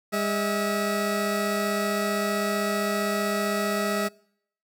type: tone pair together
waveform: 20% pulse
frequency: 203.3 / 645.4 Hz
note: G#3 / E5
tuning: -37 / -37 cents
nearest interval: octave + minor sixth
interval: 2000 cents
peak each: -22 / -22 dBFS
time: 0.12-4.09 s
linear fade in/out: 20 ms
effects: noise-tail reverb RT60 0.7 s tail -26 dB re dry